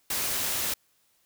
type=noise; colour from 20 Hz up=white; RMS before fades=-29 dBFS; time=0.1-0.74 s; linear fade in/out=5 ms; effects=white hiss -68 dBFS RMS until 1.25 s